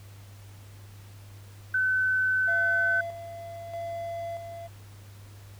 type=tone; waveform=sine; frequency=1518 Hz; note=F#6; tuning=44 cents sharp; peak=-22 dBFS; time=1.74-3.01 s; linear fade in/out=5 ms
type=tone with tremolo; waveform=triangle; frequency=678 Hz; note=E5; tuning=49 cents sharp; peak=-30 dBFS; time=2.47-4.68 s; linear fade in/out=20 ms; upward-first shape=square; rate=0.79 Hz; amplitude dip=50%
effects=added 100 Hz sine -45 dBFS peak until 5.59 s + pink hiss -55 dBFS RMS until 5.59 s